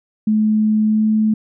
sine tone with pitch glide, 215.1 to 216.6 Hz, A3 to A3, -39 to -27 cents, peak -12 dBFS, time 0.27-1.34 s, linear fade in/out 5 ms, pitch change +12 cents, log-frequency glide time 0.85-1.05 s, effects none

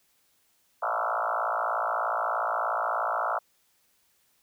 sine tone with frequency modulation, 1008 Hz, B5, 35 cents sharp, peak -25 dBFS, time 0.82-3.39 s, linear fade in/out 10 ms, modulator 56.8 Hz, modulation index 7.1, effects white hiss -68 dBFS RMS until 4.42 s

